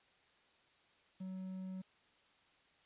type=tone with quantisation; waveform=triangle; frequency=187.4 Hz; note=F#3; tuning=22 cents sharp; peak=-40 dBFS; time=1.2-1.82 s; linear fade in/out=10 ms; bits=11; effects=white hiss -70 dBFS RMS until 2.85 s + resampled to 8000 Hz